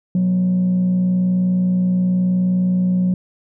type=tone with frequency modulation; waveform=sine; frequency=182.8 Hz; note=F#3; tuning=21 cents flat; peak=-12 dBFS; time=0.15-3.14 s; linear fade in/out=2 ms; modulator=59.1 Hz; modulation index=0.22; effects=tanh soft clip ceiling -12 dBFS